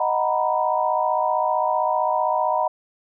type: chord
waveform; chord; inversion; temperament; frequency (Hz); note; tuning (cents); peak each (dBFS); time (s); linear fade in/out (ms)
sine; B major seventh; first; equal; 622.3 / 740 / 932.3 / 987.8; D#5 / F#5 / A#5 / B5; 0 / 0 / 0 / 0; -24; 0-2.68; 5
effects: none